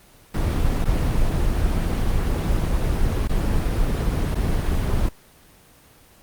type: noise with dropouts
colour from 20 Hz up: brown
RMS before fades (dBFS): -20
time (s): 0.34-5.09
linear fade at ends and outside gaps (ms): 5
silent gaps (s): 0.845-0.854 / 3.276-3.293 / 4.347-4.353
effects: pink hiss -51 dBFS RMS until 6.22 s + Opus 24 kbps